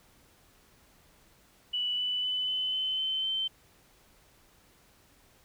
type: tone with pitch steps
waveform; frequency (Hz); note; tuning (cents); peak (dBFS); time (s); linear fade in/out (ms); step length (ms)
sine; 2960 / 2982 / 3005 / 3027 / 3050 / 3073 / 3096; F#7 / F#7 / F#7 / F#7 / G7 / G7 / G7; 0 / +13 / +26 / +39 / -48 / -35 / -22; -28; 1.73-3.48; 10; 250
effects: pink hiss -62 dBFS RMS until 5.44 s